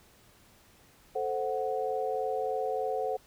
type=chord; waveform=sine; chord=F# diminished; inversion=first; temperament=equal; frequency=440 / 523.3 / 740 Hz; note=A4 / C5 / F#5; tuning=0 / 0 / 0 cents; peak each=-33 dBFS; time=1.15-3.17 s; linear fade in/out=10 ms; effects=pink hiss -60 dBFS RMS until 3.26 s